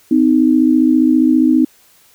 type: tone pair together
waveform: sine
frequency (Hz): 256.5 / 311.4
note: C4 / D#4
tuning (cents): -34 / +2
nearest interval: minor third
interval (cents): 336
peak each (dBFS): -11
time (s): 0.11-1.65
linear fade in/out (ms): 5
effects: white hiss -50 dBFS RMS until 2.14 s